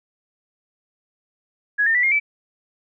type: tone with pitch steps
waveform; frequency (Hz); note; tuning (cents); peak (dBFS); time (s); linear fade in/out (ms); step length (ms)
sine; 1672 / 1812.8 / 1965.5 / 2131 / 2311; G#6 / A#6 / B6 / C7 / D7; +11 / -49 / -9 / +31 / -28; -15; 1.78-2.2; 20; 84
effects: none